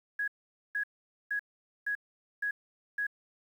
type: tone bursts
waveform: sine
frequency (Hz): 1666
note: G#6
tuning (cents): +5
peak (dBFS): -29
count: 6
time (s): 0.19-3.068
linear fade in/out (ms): 5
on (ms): 88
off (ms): 470
effects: 10-bit